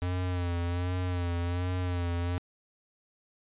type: tone with vibrato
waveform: square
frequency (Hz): 88.6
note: F2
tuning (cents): +25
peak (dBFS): -29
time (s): 0.02-2.38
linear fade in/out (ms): 0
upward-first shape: sine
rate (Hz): 1.3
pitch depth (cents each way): 49
effects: resampled to 8000 Hz